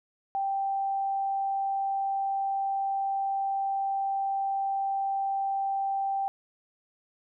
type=tone; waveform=sine; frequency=784 Hz; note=G5; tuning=in tune; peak=-26 dBFS; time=0.35-6.28 s; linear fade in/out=0 ms; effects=none